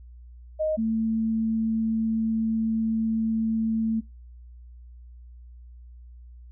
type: tone pair in turn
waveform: sine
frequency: 622.3 / 223 Hz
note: D#5 / A3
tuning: 0 / +23 cents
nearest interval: octave + tritone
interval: 1777 cents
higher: first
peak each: -22 dBFS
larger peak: neither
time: 0.59-0.77 / 0.77-4.01 s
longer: second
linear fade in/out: 20 ms
effects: noise-tail reverb RT60 0.2 s tail -25 dB re dry + added 60 Hz sine -43 dBFS peak until 6.51 s